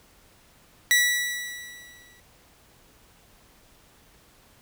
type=tone with exponential decay; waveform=sawtooth; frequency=1949 Hz; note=B6; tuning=23 cents flat; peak=-12 dBFS; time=0.91-2.2 s; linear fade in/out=0 ms; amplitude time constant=280 ms; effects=pink hiss -57 dBFS RMS until 4.61 s